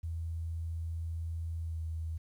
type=tone with pitch glide; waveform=sine; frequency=82.41 to 80.81 Hz; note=E2 to E2; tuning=0 to -34 cents; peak=-34 dBFS; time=0.03-2.18 s; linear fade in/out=10 ms; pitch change=-34 cents; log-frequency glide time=1.62-1.8 s; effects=11-bit